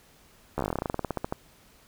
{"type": "slowing click train", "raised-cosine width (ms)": 1, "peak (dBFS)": -14, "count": 21, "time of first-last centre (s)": [0.58, 1.325], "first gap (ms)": 13, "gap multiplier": 1.1, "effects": ["pink hiss -58 dBFS RMS until 1.87 s"]}